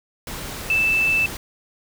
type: tone in noise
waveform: sine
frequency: 2641 Hz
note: E7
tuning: 3 cents sharp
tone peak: -16 dBFS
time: 0.7-1.26 s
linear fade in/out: 2 ms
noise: pink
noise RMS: -32 dBFS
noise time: 0.27-1.37 s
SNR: +13 dB
effects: none